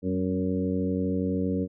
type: harmonic tone with a mistuned harmonic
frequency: 92.6 Hz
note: F#2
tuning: 2 cents sharp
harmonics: 1 / 2 / 3 / 4 / 5 / 6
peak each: -33 / -28 / -29 / -37 / -32 / -39 dBFS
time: 0.02-1.68 s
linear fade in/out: 50 ms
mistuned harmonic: 2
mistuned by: +39 cents
effects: none